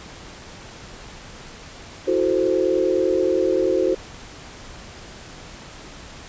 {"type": "chord", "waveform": "sine", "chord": "F# half-diminished seventh", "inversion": "third", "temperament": "equal", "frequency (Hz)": [329.6, 370, 440, 523.3], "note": ["E4", "F#4", "A4", "C5"], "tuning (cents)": [0, 0, 0, 0], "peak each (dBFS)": [-24, -20, -25, -22], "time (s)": [2.07, 3.95], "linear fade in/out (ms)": 10, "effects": ["pink hiss -40 dBFS RMS until 6.28 s", "resampled to 16000 Hz"]}